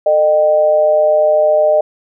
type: tone with amplitude modulation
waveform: sine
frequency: 610 Hz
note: D#5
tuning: 34 cents flat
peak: -5 dBFS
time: 0.06-1.81 s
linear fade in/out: 5 ms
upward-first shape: sine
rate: 167 Hz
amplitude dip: 65%
effects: none